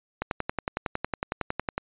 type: click train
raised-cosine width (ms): 0.5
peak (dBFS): -12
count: 18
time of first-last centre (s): 0.22-1.78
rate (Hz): 10.9
effects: resampled to 8000 Hz